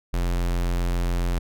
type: tone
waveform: square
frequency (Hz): 43.65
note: F1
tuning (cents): 0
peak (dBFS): -22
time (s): 0.13-1.39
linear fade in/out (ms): 10
effects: none